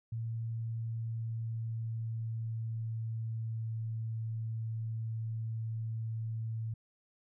sine tone with pitch glide, 114 to 112.24 Hz, A#2 to A2, -38 to +35 cents, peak -34 dBFS, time 0.12-6.74 s, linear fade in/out 5 ms, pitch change -27 cents, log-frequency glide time 0.48-3.84 s, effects none

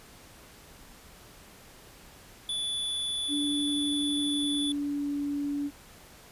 square tone, 3461 Hz, A7, 29 cents flat, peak -30 dBFS, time 2.49-4.72 s, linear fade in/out 2 ms
sine tone with pitch glide, 290 to 286.8 Hz, D4 to D4, -22 to -41 cents, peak -28 dBFS, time 3.28-5.71 s, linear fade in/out 50 ms, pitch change -19 cents, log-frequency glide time 4.2-5.1 s
effects pink hiss -52 dBFS RMS until 6.31 s + resampled to 32000 Hz

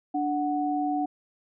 sine tone pair together, 293.7 / 740.1 Hz, D4 / F#5, 0 / 0 cents, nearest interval octave + major third, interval 1600 cents, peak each -27 dBFS, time 0.14-1.06 s, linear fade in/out 10 ms, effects none

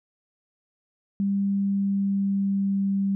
sine tone with pitch glide, 198.4 to 196.57 Hz, G3 to G3, +21 to +5 cents, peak -21 dBFS, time 1.2-3.15 s, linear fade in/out 0 ms, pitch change -16 cents, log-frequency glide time 1.41-2.86 s, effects none

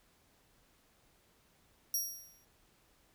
20% pulse tone with exponential decay, 5660 Hz, F8, 22 cents sharp, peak -24 dBFS, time 1.94-2.45 s, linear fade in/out 2 ms, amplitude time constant 110 ms, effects pink hiss -69 dBFS RMS until 3.14 s

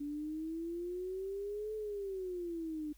sine exponential two-way sweep, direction up then down, 287 to 434.3 to 296.8 Hz, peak -37 dBFS, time 0-2.93 s, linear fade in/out 10 ms, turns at 1.75 s, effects added 49 Hz sine -59 dBFS peak until 2.97 s + white hiss -69 dBFS RMS until 2.97 s

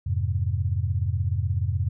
sine chord, F minor, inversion none, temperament equal, 87.31 / 103.83 / 130.81 Hz, F2 / Ab2 / C3, 0 / 0 / 0 cents, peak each -25 / -26 / -30 dBFS, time 0.06-1.89 s, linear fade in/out 10 ms, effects none

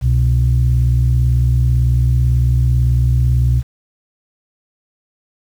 sine tone pair together, 65.41 / 123.48 Hz, C2 / B2, 0 / 0 cents, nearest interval major seventh, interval 1100 cents, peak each -12 dBFS, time 0.01-3.63 s, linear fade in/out 50 ms, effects tanh soft clip ceiling -5 dBFS + 7-bit

